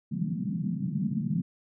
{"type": "band-pass noise", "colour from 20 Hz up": "white", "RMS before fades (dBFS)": -30, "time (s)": [0.11, 1.42], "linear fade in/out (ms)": 10, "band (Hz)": [140, 220], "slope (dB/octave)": 48, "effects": []}